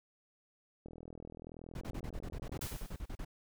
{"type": "click train", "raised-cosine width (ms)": 2, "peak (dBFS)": -35, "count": 72, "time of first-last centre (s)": [0.86, 2.592], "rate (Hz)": 41}
{"type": "noise bursts", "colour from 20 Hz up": "brown", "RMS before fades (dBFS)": -41, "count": 16, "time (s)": [1.75, 3.249], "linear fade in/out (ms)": 5, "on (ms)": 59, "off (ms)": 37}
{"type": "noise with exponential decay", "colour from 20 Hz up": "white", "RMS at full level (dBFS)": -41, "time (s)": [2.61, 3.17], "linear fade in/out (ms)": 5, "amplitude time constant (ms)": 120}
{"effects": []}